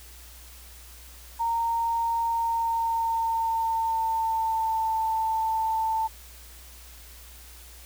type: tone with pitch glide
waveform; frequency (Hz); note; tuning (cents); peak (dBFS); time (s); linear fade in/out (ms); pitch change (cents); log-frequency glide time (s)
sine; 923 to 888.5; A#5 to A5; -17 to +17; -23; 1.39-6.08; 20; -66; 2.23-4.95
effects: added 60 Hz sine -47 dBFS peak until 7.85 s + white hiss -49 dBFS RMS until 7.85 s